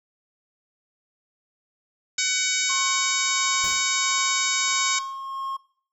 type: harmonic tone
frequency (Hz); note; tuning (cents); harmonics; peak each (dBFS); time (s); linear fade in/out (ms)
751; F#5; +26; 2 / 3 / 4 / 5 / 6 / 7 / 8 / 9 / 10; -33 / -28 / -34 / -29 / -32 / -29 / -30 / -29 / -31; 2.18-4.99; 5
type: clicks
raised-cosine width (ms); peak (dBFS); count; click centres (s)
0.5; -32; 9; 2.184 / 2.704 / 3.548 / 3.731 / 3.803 / 4.114 / 4.181 / 4.679 / 4.724
type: tone with tremolo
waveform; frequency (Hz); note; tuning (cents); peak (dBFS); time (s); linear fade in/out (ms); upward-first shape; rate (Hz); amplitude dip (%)
triangle; 1079; C#6; -47; -25; 2.69-5.57; 10; sine; 1.5; 45
type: noise with exponential decay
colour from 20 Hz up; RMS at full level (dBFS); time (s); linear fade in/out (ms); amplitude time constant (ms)
pink; -36; 3.64-3.99; 0; 74
effects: noise-tail reverb RT60 0.5 s tail -18 dB re dry